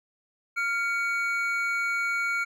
triangle tone pair together, 1396.9 / 2250 Hz, F6 / C#7, 0 / +25 cents, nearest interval minor sixth, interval 825 cents, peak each -26 dBFS, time 0.56-2.45 s, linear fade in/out 20 ms, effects none

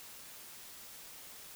silence, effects white hiss -51 dBFS RMS until 1.55 s

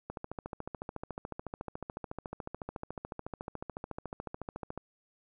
click train, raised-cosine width 1 ms, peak -24 dBFS, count 66, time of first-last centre 0.1-4.776 s, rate 13.9 Hz, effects none

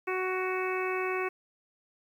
harmonic tone, 371.8 Hz, F#4, 8 cents sharp, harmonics 1 / 2 / 3 / 4 / 5 / 6 / 7, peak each -31 / -39 / -36 / -40 / -41 / -38 / -39 dBFS, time 0.07-1.29 s, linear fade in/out 10 ms, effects 10-bit

